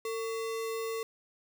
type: tone with sample-and-hold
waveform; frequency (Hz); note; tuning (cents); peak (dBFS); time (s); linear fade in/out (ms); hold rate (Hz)
sine; 450.8; A4; +42; -32; 0.05-1.03; 2; 1575
effects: none